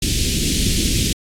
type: band-stop noise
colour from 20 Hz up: pink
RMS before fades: -18 dBFS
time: 0.02-1.13 s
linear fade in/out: 5 ms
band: 330 to 2800 Hz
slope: 24 dB/octave
effects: low-pass 10000 Hz 12 dB/octave + AAC 64 kbps